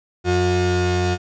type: tone pair together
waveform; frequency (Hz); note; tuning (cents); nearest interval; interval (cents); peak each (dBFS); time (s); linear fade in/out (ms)
35% pulse; 89.88 / 359; F#2 / F4; -50 / +48; 2 octaves; 2398; -18; 0.24-1.18; 50
effects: resampled to 16000 Hz